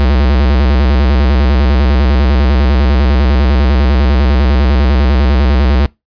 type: tone with vibrato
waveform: square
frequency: 66.9 Hz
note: C2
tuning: 39 cents sharp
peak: -8 dBFS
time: 0-5.86 s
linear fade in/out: 0 ms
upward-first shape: square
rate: 10 Hz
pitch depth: 130 cents each way
effects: noise-tail reverb RT60 0.2 s tail -23 dB re dry + resampled to 11025 Hz

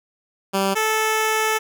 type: tone pair in turn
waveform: 10% pulse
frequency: 194.7 / 437.1 Hz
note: G3 / A4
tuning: -12 / -11 cents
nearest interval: octave + major second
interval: 1401 cents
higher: second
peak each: -10 dBFS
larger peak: neither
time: 0.53-0.75 / 0.75-1.59 s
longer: second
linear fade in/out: 20 ms
effects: none

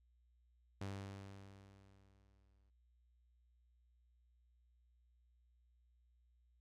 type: tone with exponential decay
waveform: sawtooth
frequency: 98.3 Hz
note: G2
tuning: 5 cents sharp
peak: -38 dBFS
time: 0.81-2.7 s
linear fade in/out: 5 ms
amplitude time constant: 410 ms
effects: added 60 Hz sine -70 dBFS peak until 6.6 s + low-pass 8000 Hz 12 dB/octave

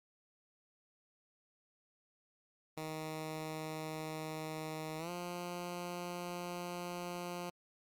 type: tone with pitch glide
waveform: 10% pulse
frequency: 156.9 to 176.11 Hz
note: D#3 to F3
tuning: +15 to +15 cents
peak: -32 dBFS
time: 2.77-7.5 s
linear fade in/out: 5 ms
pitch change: +200 cents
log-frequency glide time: 4.98-5.1 s
effects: Opus 48 kbps

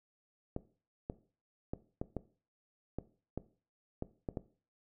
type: clicks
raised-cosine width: 2 ms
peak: -23 dBFS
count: 10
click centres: 0.564 / 1.099 / 1.735 / 2.015 / 2.167 / 2.986 / 3.376 / 4.024 / 4.288 / 4.372 s
effects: noise-tail reverb RT60 0.4 s tail -17 dB re dry

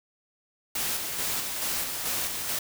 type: noise with tremolo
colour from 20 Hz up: white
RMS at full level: -29 dBFS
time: 0.75-2.59 s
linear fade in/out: 5 ms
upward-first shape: square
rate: 2.3 Hz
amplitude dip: 35%
effects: none

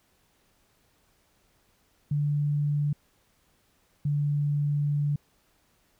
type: tone pair in turn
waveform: sine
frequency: 146.3 / 145.64 Hz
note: D3 / D3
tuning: -6 / -14 cents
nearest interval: unison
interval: 8 cents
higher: first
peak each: -23 dBFS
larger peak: neither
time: 2.11-2.93 / 4.05-5.16 s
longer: second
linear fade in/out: 5 ms
effects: pink hiss -67 dBFS RMS until 5.99 s

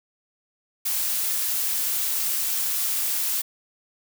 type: noise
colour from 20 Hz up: blue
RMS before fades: -25 dBFS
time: 0.85-3.42 s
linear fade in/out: 10 ms
effects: none

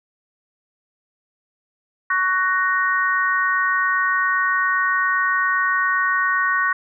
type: harmonic tone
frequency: 372.5 Hz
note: F#4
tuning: 12 cents sharp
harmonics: 3 / 4 / 5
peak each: -21 / -21 / -21 dBFS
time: 2.1-6.73 s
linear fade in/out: 5 ms
effects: none

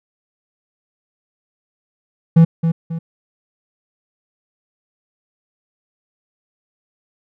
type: tone with echo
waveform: triangle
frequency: 164.81 Hz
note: E3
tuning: in tune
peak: -3 dBFS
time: 2.36-2.45 s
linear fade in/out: 10 ms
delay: 270 ms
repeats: 2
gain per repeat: -8 dB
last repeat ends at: 2.99 s
effects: none

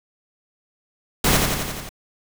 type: noise with echo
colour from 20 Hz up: pink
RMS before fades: -17 dBFS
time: 1.24-1.37 s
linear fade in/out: 5 ms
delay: 87 ms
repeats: 6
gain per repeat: -3 dB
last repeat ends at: 1.892 s
effects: none

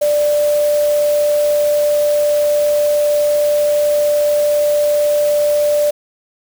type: tone in noise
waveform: sine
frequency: 590 Hz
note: D5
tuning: 8 cents sharp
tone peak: -11 dBFS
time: 0.01-5.91 s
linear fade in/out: 10 ms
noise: white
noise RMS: -29 dBFS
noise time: 0.01-5.91 s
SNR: +15 dB
effects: none

